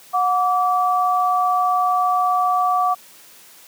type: tone pair together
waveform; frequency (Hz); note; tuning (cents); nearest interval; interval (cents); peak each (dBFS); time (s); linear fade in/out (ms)
sine; 729 / 1156; F#5 / D6; -26 / -28; minor sixth; 798; -18; 0.13-2.95; 20
effects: white hiss -46 dBFS RMS until 3.67 s + high-pass 150 Hz 12 dB/octave